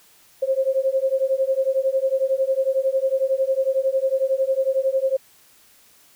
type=beating tone pair; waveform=sine; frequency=527 / 538 Hz; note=C5 / C5; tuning=+12 / +48 cents; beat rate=11 Hz; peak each=-21 dBFS; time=0.42-5.17 s; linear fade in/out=10 ms; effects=white hiss -54 dBFS RMS until 6.15 s